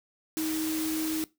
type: tone in noise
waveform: sine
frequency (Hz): 315.6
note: D#4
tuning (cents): +25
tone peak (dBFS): -28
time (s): 0.37-1.24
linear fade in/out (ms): 0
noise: white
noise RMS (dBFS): -36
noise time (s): 0.37-1.24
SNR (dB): +5
effects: noise-tail reverb RT60 0.2 s tail -19 dB re dry